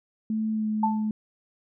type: tone with pitch glide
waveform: sine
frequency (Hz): 218.5 to 214.9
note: A3 to A3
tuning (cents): -12 to -41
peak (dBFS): -24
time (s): 0.3-1.11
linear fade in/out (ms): 2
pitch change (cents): -29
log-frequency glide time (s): 0.52-0.68
type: tone with exponential decay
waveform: sine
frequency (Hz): 880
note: A5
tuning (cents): 0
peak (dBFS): -18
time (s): 0.83-1.1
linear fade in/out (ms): 5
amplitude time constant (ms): 57
effects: none